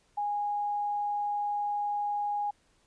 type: tone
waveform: sine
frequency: 824 Hz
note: G#5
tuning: 14 cents flat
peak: -28 dBFS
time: 0.17-2.51 s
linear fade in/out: 10 ms
effects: pink hiss -68 dBFS RMS until 2.86 s + resampled to 22050 Hz